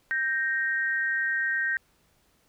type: tone pair together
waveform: sine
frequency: 1568 / 1864.7 Hz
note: G6 / A#6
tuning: 0 / 0 cents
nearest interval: minor third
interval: 300 cents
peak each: -27 dBFS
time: 0.11-1.77 s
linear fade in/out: 0 ms
effects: pink hiss -66 dBFS RMS until 2.48 s